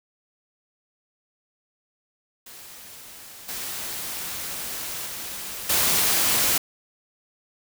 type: noise with level steps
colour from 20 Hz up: white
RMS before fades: -43 / -32 / -34 / -21 dBFS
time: 2.46-6.58 s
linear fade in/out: 5 ms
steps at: 3.48 / 5.06 / 5.69 s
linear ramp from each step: 10 ms
effects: none